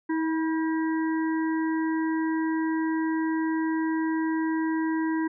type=harmonic tone with a mistuned harmonic; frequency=320 Hz; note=D#4; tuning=49 cents sharp; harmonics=1 / 3 / 5 / 6; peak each=-24 / -34 / -38 / -40 dBFS; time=0.09-5.28 s; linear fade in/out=10 ms; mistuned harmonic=3; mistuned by=+21 cents; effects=none